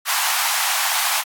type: high-pass noise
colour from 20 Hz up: pink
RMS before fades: -20 dBFS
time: 0.05-1.24 s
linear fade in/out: 50 ms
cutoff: 750 Hz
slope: 48 dB/octave
effects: AAC 64 kbps